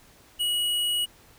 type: tone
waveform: square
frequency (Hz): 2912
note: F#7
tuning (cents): -28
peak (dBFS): -24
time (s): 0.39-1.06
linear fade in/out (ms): 20
effects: pink hiss -55 dBFS RMS until 1.38 s